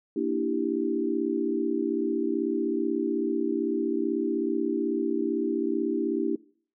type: chord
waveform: sine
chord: E half-diminished seventh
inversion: second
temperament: equal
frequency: 233.1 / 293.7 / 329.6 / 392 Hz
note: Bb3 / D4 / E4 / G4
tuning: 0 / 0 / 0 / 0 cents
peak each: -32 / -29 / -29 / -30 dBFS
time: 0.16-6.36 s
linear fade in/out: 5 ms
effects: noise-tail reverb RT60 0.5 s tail -22 dB re dry